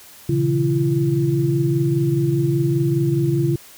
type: tone cluster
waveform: sine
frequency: 120.8 / 139.8 / 164.8 / 339.2 Hz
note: B2 / C#3 / E3 / E4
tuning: -38 / +15 / 0 / +50 cents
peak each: -27 / -18 / -27 / -20 dBFS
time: 0.29-3.56 s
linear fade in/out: 5 ms
effects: white hiss -44 dBFS RMS until 3.77 s